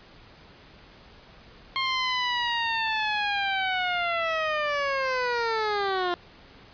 15% pulse linear sweep, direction down, 1070 to 348 Hz, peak -18 dBFS, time 1.76-6.14 s, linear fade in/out 0 ms, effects pink hiss -51 dBFS RMS until 6.73 s + resampled to 11025 Hz

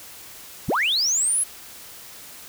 sine linear sweep, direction up, 33.83 to 10970 Hz, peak -17 dBFS, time 0.68-1.44 s, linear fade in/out 10 ms, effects tanh soft clip ceiling -16 dBFS + white hiss -42 dBFS RMS until 2.48 s

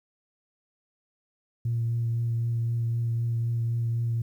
sine tone with vibrato, 116.54 Hz, A#2, in tune, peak -23 dBFS, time 1.65-4.22 s, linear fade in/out 5 ms, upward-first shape triangle, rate 3.9 Hz, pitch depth 17 cents each way, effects tanh soft clip ceiling -20 dBFS + 10-bit

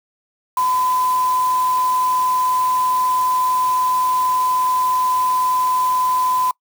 sine tone in noise, 1011 Hz, B5, 40 cents sharp, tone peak -15 dBFS, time 0.57-6.51 s, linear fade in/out 2 ms, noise white, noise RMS -33 dBFS, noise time 0.57-6.51 s, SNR +15 dB, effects noise-tail reverb RT60 0.1 s tail -25 dB re dry

